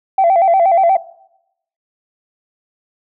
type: tone with vibrato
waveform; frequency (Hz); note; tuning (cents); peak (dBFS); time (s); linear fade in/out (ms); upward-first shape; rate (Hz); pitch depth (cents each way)
sine; 723; F#5; -40; -7; 0.18-0.97; 5; square; 8.4; 110
effects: noise-tail reverb RT60 0.8 s tail -19 dB re dry + tanh soft clip ceiling -5 dBFS